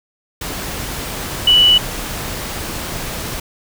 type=tone in noise; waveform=sine; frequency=2960 Hz; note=F#7; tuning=in tune; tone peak=-7 dBFS; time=1.47-1.78 s; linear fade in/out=5 ms; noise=pink; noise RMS=-25 dBFS; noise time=0.41-3.4 s; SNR=+15 dB; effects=none